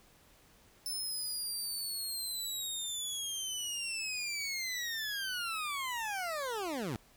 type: linear sweep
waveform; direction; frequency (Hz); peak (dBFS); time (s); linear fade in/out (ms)
20% pulse; down; 5300 to 100.1; -30; 0.86-6.96; 0
effects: pink hiss -63 dBFS RMS until 7.16 s